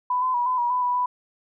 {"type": "tone with pitch steps", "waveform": "sine", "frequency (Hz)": [995, 1020, 968, 1010, 960, 998, 983, 991], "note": ["B5", "C6", "B5", "B5", "B5", "B5", "B5", "B5"], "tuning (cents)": [13, -44, -35, 39, -49, 18, -8, 6], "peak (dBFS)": -20, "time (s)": [0.1, 1.06], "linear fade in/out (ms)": 5, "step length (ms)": 120, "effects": []}